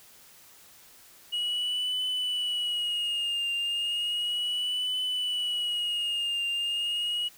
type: tone with vibrato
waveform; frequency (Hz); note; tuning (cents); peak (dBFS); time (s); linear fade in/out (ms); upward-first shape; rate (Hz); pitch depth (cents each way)
sine; 2900; F#7; -35; -24; 1.32-7.29; 20; triangle; 0.34; 67
effects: tanh soft clip ceiling -26 dBFS + white hiss -54 dBFS RMS until 7.37 s